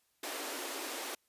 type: high-pass noise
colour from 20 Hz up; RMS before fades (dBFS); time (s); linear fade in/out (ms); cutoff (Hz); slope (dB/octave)
pink; -40; 0.23-1.15; 5; 260; 96
effects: white hiss -75 dBFS RMS until 1.28 s + resampled to 32000 Hz